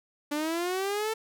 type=linear sweep; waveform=sawtooth; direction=up; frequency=289 to 447.4 Hz; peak=-24 dBFS; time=0.31-1.14 s; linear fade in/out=10 ms; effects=none